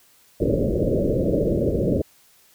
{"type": "low-pass noise", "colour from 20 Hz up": "white", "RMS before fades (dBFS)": -21, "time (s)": [0.4, 2.02], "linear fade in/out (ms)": 5, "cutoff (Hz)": 590, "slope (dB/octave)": 96, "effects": ["white hiss -56 dBFS RMS until 2.54 s"]}